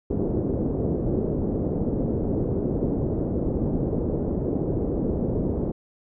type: low-pass noise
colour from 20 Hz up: white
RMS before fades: -25 dBFS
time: 0.1-5.72 s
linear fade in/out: 10 ms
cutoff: 430 Hz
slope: 24 dB/octave
effects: none